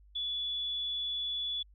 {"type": "tone", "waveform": "sine", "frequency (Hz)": 3430, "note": "A7", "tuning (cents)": -45, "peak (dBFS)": -32, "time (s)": [0.15, 1.63], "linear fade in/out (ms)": 10, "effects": ["added 50 Hz sine -56 dBFS peak until 1.74 s"]}